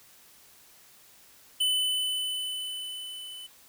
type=tone with level ramp; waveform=square; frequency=3011 Hz; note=F#7; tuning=30 cents sharp; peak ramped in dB=-23 to -41 dBFS; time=1.6-3.47 s; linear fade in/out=10 ms; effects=white hiss -56 dBFS RMS until 3.68 s